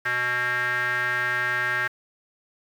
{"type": "tone with band-pass filter", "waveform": "square", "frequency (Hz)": 123.2, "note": "B2", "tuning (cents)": -4, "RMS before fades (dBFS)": -25, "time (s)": [0.05, 1.88], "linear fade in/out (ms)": 10, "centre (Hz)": 1700, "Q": 8.5, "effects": ["8-bit"]}